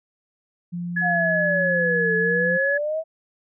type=tone with pitch glide; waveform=sine; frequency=174.3 to 177.45 Hz; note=F3 to F3; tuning=-3 to +28 cents; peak=-26 dBFS; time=0.72-2.58 s; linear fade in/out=20 ms; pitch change=+31 cents; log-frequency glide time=2.08-2.44 s
type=tone; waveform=sine; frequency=1697 Hz; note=G#6; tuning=37 cents sharp; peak=-20 dBFS; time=0.96-2.78 s; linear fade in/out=10 ms
type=exponential two-way sweep; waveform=sine; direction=down then up; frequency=729 to 440 to 652 Hz; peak=-22 dBFS; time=1.01-3.04 s; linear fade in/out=50 ms; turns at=2.16 s
effects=none